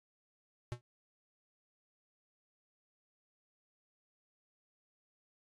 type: tone with exponential decay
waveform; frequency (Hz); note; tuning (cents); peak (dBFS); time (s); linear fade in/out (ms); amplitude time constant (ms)
square; 121.2; B2; -32; -33; 0.72-0.81; 0; 19
effects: low-pass 9000 Hz 12 dB/octave + AAC 32 kbps